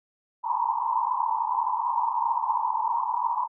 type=band-pass noise; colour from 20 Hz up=white; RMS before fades=-26 dBFS; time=0.43-3.48 s; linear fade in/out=50 ms; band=890 to 1000 Hz; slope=96 dB/octave; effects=none